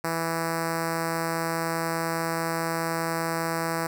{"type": "tone with notch filter", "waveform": "5% pulse", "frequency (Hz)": 164.81, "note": "E3", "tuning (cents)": 0, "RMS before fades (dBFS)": -28, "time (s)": [0.04, 3.87], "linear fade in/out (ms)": 5, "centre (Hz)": 3200, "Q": 0.79, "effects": []}